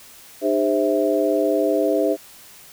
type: tone cluster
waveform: sine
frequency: 304.1 / 404 / 524 / 654 Hz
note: D#4 / G#4 / C5 / E5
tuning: -40 / -48 / +2 / -14 cents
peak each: -22 dBFS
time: 0.41-2.17 s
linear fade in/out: 50 ms
effects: white hiss -45 dBFS RMS until 2.72 s